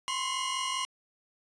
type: tone cluster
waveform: sawtooth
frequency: 1026 / 1071 / 2874 Hz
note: C6 / C6 / F7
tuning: -34 / +40 / +49 cents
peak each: -31 dBFS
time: 0.08-0.85 s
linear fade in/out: 0 ms
effects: resampled to 22050 Hz